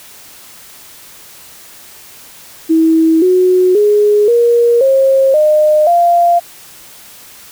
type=tone with pitch steps; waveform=sine; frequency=323 / 366.8 / 416.5 / 472.9 / 537 / 609.7 / 692.4 Hz; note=E4 / F#4 / G#4 / A#4 / C5 / D#5 / F5; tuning=-35 / -15 / +5 / +25 / +45 / -35 / -15 cents; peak=-6 dBFS; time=2.69-6.4 s; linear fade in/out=20 ms; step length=530 ms; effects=white hiss -37 dBFS RMS until 7.51 s